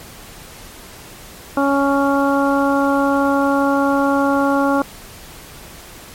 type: harmonic tone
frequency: 278.4 Hz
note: C#4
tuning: 8 cents sharp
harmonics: 1 / 2 / 3 / 4 / 5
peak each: -16 / -19 / -21 / -22 / -23 dBFS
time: 1.57-4.82 s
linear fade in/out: 2 ms
effects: pink hiss -38 dBFS RMS until 6.14 s + MP3 64 kbps